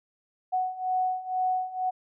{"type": "beating tone pair", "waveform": "sine", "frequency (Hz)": [740, 742.1], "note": ["F#5", "F#5"], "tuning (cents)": [0, 5], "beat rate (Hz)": 2.1, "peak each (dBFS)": [-30, -27], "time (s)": [0.52, 1.91], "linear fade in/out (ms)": 20, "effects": []}